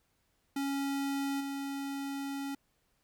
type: tone with level steps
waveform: square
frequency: 277.2 Hz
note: C#4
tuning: in tune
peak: -32 / -36 dBFS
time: 0.56-2.55 s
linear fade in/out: 5 ms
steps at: 1.4 s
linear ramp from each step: 10 ms
effects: pink hiss -75 dBFS RMS until 3.03 s